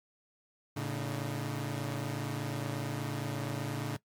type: tone cluster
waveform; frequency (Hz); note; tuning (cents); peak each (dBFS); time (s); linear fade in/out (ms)
sawtooth; 112.3 / 140.7 / 306.4; A2 / C#3 / D#4; +36 / +26 / -27; -34 / -32 / -38; 0.76-3.97; 10
effects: noise-tail reverb RT60 0.1 s tail -19 dB re dry + MP3 96 kbps